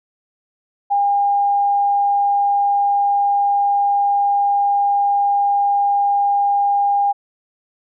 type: tone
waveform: sine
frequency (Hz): 807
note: G#5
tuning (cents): -50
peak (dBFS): -13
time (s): 0.9-7.13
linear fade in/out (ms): 20
effects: none